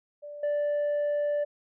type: tone with level steps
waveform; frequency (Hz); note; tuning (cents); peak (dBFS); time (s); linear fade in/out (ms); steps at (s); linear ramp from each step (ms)
sine; 586; D5; -4; -38 / -22; 0.22-1.45; 20; 0.43; 5
effects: tanh soft clip ceiling -24 dBFS